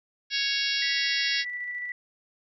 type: harmonic tone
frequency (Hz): 554.4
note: C#5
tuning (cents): 0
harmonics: 3 / 4 / 5 / 6 / 7 / 8 / 9 / 10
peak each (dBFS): -33 / -33 / -33 / -33 / -33 / -33 / -33 / -33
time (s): 0.3-1.45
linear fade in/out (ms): 50
type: tone with tremolo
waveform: sine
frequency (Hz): 1964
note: B6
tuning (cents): -10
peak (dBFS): -30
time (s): 0.82-1.92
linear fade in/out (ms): 2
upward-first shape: square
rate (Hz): 14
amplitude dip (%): 25
effects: none